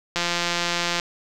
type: click train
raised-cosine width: 0.2 ms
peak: -6 dBFS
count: 146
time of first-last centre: 0.16-0.998 s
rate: 173 Hz
effects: none